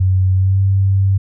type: tone with pitch glide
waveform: sine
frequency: 93.7 to 97.06 Hz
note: F#2 to G2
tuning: +22 to -17 cents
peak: -10 dBFS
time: 0-1.18 s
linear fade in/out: 10 ms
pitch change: +61 cents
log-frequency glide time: 0.34-0.6 s
effects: none